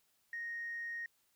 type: tone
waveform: sine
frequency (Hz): 1864.7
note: A#6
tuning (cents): 0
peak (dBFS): -38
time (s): 0.33-1.06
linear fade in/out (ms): 2
effects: tanh soft clip ceiling -34 dBFS + white hiss -75 dBFS RMS until 1.35 s